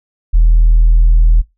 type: tone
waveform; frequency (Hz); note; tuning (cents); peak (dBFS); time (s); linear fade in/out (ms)
sine; 40.44; E1; -32; -3; 0.33-1.42; 20
effects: noise-tail reverb RT60 0.2 s tail -21 dB re dry + tanh soft clip ceiling -2 dBFS